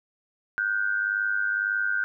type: tone pair together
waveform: sine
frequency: 1444 / 1545.9 Hz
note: F#6 / G6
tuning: -43 / -25 cents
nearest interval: minor second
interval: 118 cents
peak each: -26 dBFS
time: 0.58-2.04 s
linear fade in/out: 0 ms
effects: none